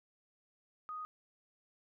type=tone; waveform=sine; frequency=1244.5 Hz; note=D#6; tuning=in tune; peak=-40 dBFS; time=0.89-1.05 s; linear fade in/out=0 ms; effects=none